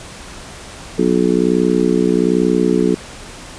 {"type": "harmonic tone", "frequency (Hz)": 61.2, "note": "B1", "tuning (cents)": -15, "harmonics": [3, 4, 5, 6, 7], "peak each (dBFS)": [-18, -18, -18, -18, -18], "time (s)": [0.98, 2.95], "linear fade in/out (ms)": 10, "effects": ["pink hiss -34 dBFS RMS until 3.58 s", "resampled to 22050 Hz"]}